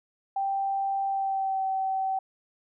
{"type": "tone with pitch glide", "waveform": "sine", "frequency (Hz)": [784, 767], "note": ["G5", "G5"], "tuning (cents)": [0, -38], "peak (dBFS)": -25, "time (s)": [0.36, 2.19], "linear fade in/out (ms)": 5, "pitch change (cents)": -38, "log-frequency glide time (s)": [1.07, 1.64], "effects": []}